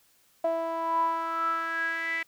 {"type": "tone with band-pass filter sweep", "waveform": "sawtooth", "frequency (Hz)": 329.6, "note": "E4", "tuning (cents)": 0, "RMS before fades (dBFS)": -29, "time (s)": [0.44, 2.23], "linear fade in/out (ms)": 5, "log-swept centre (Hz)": [700, 2100], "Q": 9.8, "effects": ["white hiss -64 dBFS RMS until 2.27 s"]}